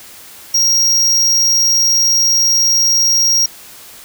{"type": "tone", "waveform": "square", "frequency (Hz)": 5620, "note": "F8", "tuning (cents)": 10, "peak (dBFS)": -10, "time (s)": [0.54, 3.46], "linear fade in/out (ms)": 5, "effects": ["white hiss -37 dBFS RMS until 4.04 s"]}